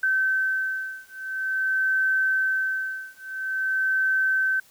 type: beating tone pair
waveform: sine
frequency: 1540 / 1540.48 Hz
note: G6 / G6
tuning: -31 / -31 cents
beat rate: 0.48 Hz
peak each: -25 dBFS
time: 0.03-4.6 s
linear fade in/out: 5 ms
effects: white hiss -56 dBFS RMS until 4.7 s